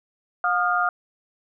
sine tone cluster, 718 / 1226 / 1407 Hz, F5 / D#6 / F6, +48 / -26 / +12 cents, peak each -24 / -23 / -23 dBFS, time 0.44-0.89 s, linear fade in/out 2 ms, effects none

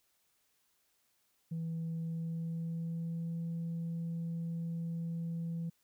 sine tone with pitch glide, 164.1 to 166.97 Hz, E3 to E3, -8 to +23 cents, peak -33 dBFS, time 1.51-5.7 s, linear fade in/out 10 ms, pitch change +31 cents, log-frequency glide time 1.95-3.36 s, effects tanh soft clip ceiling -33 dBFS + white hiss -75 dBFS RMS until 5.83 s

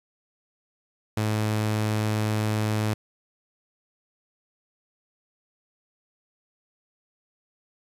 sawtooth tone, 107.6 Hz, A2, 38 cents flat, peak -19 dBFS, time 1.17-2.94 s, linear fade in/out 5 ms, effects resampled to 32000 Hz + 8-bit

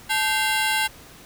20% pulse ring-modulated tone, 1212 Hz, D#6, 46 cents flat, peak -12 dBFS, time 0.09-0.88 s, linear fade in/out 20 ms, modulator 344 Hz, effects pink hiss -46 dBFS RMS until 1.25 s

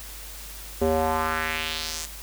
square tone with band-pass filter sweep, 79.4 Hz, D#2, 36 cents sharp, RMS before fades -26 dBFS, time 0.81-2.06 s, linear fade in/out 10 ms, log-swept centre 430 to 7600 Hz, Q 2.1, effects added 50 Hz sine -41 dBFS peak until 2.22 s + white hiss -41 dBFS RMS until 2.22 s

